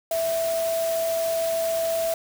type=tone in noise; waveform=sine; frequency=660 Hz; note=E5; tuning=2 cents sharp; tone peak=-22 dBFS; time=0.11-2.14 s; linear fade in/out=2 ms; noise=white; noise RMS=-34 dBFS; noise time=0.11-2.14 s; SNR=+9 dB; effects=none